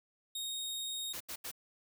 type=tone; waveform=sawtooth; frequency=3729 Hz; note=A#7; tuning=in tune; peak=-34 dBFS; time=0.35-1.13 s; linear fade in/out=5 ms
type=noise bursts; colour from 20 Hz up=white; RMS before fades=-42 dBFS; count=3; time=1.13-1.515 s; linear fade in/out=10 ms; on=75 ms; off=80 ms
effects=none